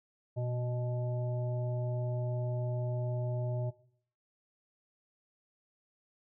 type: harmonic tone with a mistuned harmonic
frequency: 123.47 Hz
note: B2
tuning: in tune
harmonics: 1 / 3 / 5 / 7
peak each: -32 / -44 / -39 / -52 dBFS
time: 0.36-3.71 s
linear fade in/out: 20 ms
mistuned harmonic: 1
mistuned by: -30 cents
effects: noise-tail reverb RT60 0.6 s tail -19 dB re dry